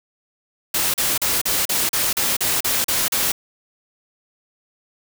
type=noise bursts; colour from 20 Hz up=white; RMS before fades=-20 dBFS; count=11; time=0.74-3.32 s; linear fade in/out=5 ms; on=200 ms; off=38 ms; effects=none